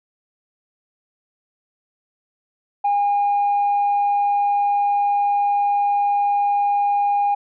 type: tone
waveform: sine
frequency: 813 Hz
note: G#5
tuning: 37 cents flat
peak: -14 dBFS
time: 2.84-7.35 s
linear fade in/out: 10 ms
effects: tanh soft clip ceiling -13 dBFS